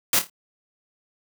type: noise with echo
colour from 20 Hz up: white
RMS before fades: -19 dBFS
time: 0.13-0.19 s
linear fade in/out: 2 ms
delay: 27 ms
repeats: 4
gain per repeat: -9 dB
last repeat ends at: 0.298 s
effects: high-pass 100 Hz 12 dB/octave